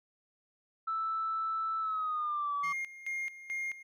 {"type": "tone with pitch glide", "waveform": "sine", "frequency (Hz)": [1318.5, 1147.8], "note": ["E6", "D6"], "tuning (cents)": [0, -40], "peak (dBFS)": -30, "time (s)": [0.87, 2.73], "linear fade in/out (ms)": 10, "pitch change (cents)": -240, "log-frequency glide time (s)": [1.8, 2.55]}
{"type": "tone with tremolo", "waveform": "triangle", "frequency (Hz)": 2127, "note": "C7", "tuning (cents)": 28, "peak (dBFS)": -31, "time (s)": [2.63, 3.83], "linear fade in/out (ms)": 10, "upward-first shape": "square", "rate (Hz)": 2.3, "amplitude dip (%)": 80}
{"effects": ["tanh soft clip ceiling -25 dBFS"]}